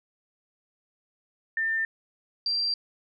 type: tone pair in turn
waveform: sine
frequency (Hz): 1797 / 4719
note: A6 / D8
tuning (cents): +36 / +7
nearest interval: octave + perfect fourth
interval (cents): 1671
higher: second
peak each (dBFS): -24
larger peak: neither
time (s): 1.57-1.85 / 2.46-2.74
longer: neither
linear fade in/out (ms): 2
effects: none